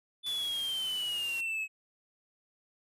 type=exponential sweep; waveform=triangle; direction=down; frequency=3497 to 2559 Hz; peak=-30 dBFS; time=0.23-1.68 s; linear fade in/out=50 ms
type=noise; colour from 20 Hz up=white; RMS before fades=-46 dBFS; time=0.26-1.41 s; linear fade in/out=5 ms
effects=resampled to 32000 Hz